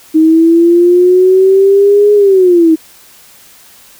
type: linear two-way sweep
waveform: sine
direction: up then down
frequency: 313.5 to 416.7 to 313.5 Hz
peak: -3 dBFS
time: 0.14-2.76 s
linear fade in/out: 20 ms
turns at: 2.14 s
effects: white hiss -40 dBFS RMS until 3.99 s